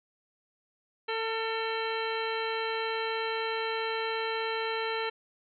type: harmonic tone with a mistuned harmonic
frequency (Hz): 447.6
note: A4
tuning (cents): +30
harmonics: 1 / 2 / 3 / 4 / 5 / 6 / 7 / 9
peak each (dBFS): -33 / -36 / -38 / -39 / -40 / -41 / -41 / -43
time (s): 1.08-5.1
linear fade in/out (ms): 10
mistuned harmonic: 3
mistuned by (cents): +20
effects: none